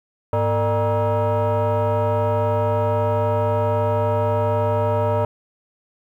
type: tone with frequency modulation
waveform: sine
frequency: 246.9 Hz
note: B3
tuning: in tune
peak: -15 dBFS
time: 0.33-5.25 s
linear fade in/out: 2 ms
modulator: 350 Hz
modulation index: 2.1
effects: tanh soft clip ceiling -14 dBFS + 9-bit